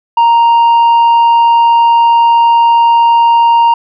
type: tone with tanh clipping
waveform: triangle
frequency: 932.3 Hz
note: A#5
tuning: in tune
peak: -5 dBFS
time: 0.17-3.74 s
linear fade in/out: 5 ms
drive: 8 dB
effects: none